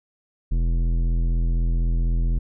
sine tone with tanh clipping, 42.04 Hz, E1, 35 cents sharp, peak -20 dBFS, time 0.51-2.39 s, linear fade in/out 10 ms, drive 13 dB, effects none

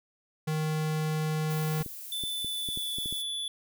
square tone, 155.56 Hz, D#3, in tune, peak -28 dBFS, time 0.47-1.83 s, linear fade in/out 10 ms
violet noise, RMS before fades -42 dBFS, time 1.49-3.23 s, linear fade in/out 20 ms
clicks, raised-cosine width 3 ms, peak -28 dBFS, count 9, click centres 1.809 / 1.862 / 2.237 / 2.446 / 2.688 / 2.774 / 2.985 / 3.059 / 3.126 s
square tone with pitch glide, 3520 to 3450 Hz, A7 to A7, 0 to -35 cents, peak -32 dBFS, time 2.12-3.48 s, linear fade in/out 2 ms, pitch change -35 cents, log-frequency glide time 2.23-2.97 s
effects none

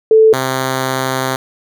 sine / 5% pulse tone pair in turn, 440 / 131.27 Hz, A4 / C3, 0 / +6 cents, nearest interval octave + major sixth, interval 2094 cents, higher first, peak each -4 dBFS, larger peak neither, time 0.11-0.33 / 0.33-1.36 s, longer second, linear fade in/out 2 ms, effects none

